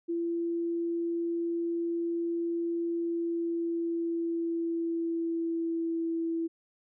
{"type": "tone with pitch glide", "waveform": "sine", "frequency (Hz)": [338.5, 330.6], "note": ["E4", "E4"], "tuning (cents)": [46, 5], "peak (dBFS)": -28, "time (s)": [0.08, 6.48], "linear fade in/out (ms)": 20, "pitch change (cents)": -41, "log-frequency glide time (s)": [2.88, 6.08], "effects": []}